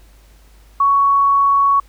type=tone; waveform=sine; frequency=1116 Hz; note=C#6; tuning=11 cents sharp; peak=-10 dBFS; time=0.8-1.8 s; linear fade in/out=5 ms; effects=added 51 Hz sine -44 dBFS peak until 1.88 s + pink hiss -53 dBFS RMS until 1.88 s